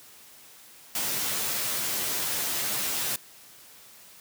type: noise with comb filter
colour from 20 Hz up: white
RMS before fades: -29 dBFS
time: 0.95-3.16 s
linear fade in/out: 2 ms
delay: 12 ms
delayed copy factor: -0.6
effects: white hiss -51 dBFS RMS until 4.2 s + high-pass 80 Hz 12 dB/octave

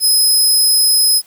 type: tone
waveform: 20% pulse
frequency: 5090 Hz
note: D#8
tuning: 39 cents sharp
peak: -4 dBFS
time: 0-1.22 s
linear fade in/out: 50 ms
effects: white hiss -49 dBFS RMS until 1.26 s + high-pass 100 Hz 12 dB/octave

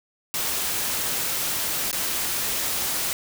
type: noise with dropouts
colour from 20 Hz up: white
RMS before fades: -26 dBFS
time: 0.34-3.13 s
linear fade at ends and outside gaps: 0 ms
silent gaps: 1.914-1.929 s
effects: none

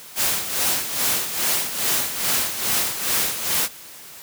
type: noise with tremolo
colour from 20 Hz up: white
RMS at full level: -20 dBFS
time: 0.15-3.69 s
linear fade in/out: 50 ms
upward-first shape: sine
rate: 2.4 Hz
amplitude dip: 65%
effects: white hiss -41 dBFS RMS until 4.22 s + high-pass 80 Hz 12 dB/octave

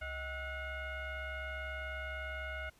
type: tone with frequency modulation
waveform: sine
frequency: 765 Hz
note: G5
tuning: 42 cents flat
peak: -38 dBFS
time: 0.01-2.7 s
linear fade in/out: 10 ms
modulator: 697 Hz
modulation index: 2.2
effects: pink hiss -66 dBFS RMS until 2.79 s + resampled to 32000 Hz

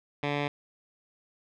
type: tone with low-pass filter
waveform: 10% pulse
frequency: 144.7 Hz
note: D3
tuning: 25 cents flat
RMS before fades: -30 dBFS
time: 0.23-0.48 s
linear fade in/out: 2 ms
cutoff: 2900 Hz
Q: 2.2
effects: none

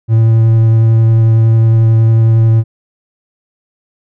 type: tone with vibrato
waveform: triangle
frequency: 112.7 Hz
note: A2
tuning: 42 cents sharp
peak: -3 dBFS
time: 0.08-2.64 s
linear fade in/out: 50 ms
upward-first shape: sine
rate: 11 Hz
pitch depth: 10 cents each way
effects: none

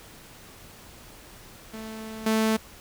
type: tone with level steps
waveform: sawtooth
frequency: 220 Hz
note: A3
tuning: in tune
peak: -32 / -17 dBFS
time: 1.73-2.57 s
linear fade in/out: 10 ms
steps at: 2.26 s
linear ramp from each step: 5 ms
effects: pink hiss -48 dBFS RMS until 2.8 s

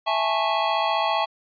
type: chord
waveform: square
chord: A major seventh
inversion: second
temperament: just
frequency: 660 / 825 / 880 / 1100 Hz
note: E5 / G#5 / A5 / C#6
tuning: +2 / -12 / 0 / -14 cents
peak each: -27 dBFS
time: 0.06-1.26 s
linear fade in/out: 20 ms
effects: resampled to 11025 Hz

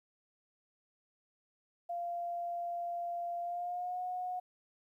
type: tone with pitch glide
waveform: sine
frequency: 693 to 727.9 Hz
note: F5 to F#5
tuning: -14 to -29 cents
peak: -35 dBFS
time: 1.89-4.4 s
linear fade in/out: 10 ms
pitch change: +85 cents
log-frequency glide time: 3.41-4.01 s
effects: 12-bit

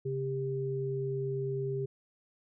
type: tone pair together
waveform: sine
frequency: 135.6 / 397.5 Hz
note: C#3 / G4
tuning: -38 / +24 cents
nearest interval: octave + perfect fifth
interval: 1862 cents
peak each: -34 / -33 dBFS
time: 0.05-1.86 s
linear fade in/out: 10 ms
effects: none

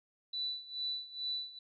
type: tone with tremolo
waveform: sine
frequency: 3972 Hz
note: B7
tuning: 9 cents sharp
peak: -33 dBFS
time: 0.33-1.59 s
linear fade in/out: 5 ms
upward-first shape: sine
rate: 2.3 Hz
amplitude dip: 85%
effects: none

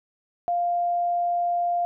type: tone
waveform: sine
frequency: 698.5 Hz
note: F5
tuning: in tune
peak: -21 dBFS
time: 0.48-1.85 s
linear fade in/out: 0 ms
effects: none

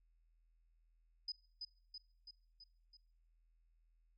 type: tone with echo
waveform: sine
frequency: 5000 Hz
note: D#8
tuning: 8 cents sharp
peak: -39 dBFS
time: 1.28-1.32 s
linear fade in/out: 5 ms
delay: 330 ms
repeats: 5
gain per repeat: -4 dB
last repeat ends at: 2.97 s
effects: noise-tail reverb RT60 0.7 s tail -23 dB re dry + added 41 Hz sine -70 dBFS peak until 4.17 s

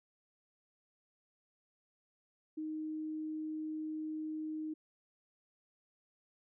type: tone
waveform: sine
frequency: 311.1 Hz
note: D#4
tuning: in tune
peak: -37 dBFS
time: 2.57-4.74 s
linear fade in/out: 10 ms
effects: none

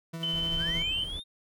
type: tone with tremolo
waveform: 40% pulse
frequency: 164.81 Hz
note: E3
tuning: in tune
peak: -33 dBFS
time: 0.13-0.83 s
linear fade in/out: 10 ms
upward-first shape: sine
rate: 13 Hz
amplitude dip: 35%
type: tone with pitch glide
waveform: sine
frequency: 3049 to 3092 Hz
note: G7 to G7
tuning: -49 to -24 cents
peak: -28 dBFS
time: 0.23-1.04 s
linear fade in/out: 2 ms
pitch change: +25 cents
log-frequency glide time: 0.33-0.72 s
type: noise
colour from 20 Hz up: brown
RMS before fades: -39 dBFS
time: 0.33-1.2 s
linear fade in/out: 10 ms
type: linear sweep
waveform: triangle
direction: up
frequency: 1411 to 3729 Hz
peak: -34 dBFS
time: 0.57-1.24 s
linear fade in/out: 50 ms
effects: none

